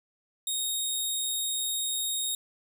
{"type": "tone", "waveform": "15% pulse", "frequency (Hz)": 3729, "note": "A#7", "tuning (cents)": 0, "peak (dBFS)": -21, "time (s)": [0.47, 2.35], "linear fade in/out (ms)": 2, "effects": []}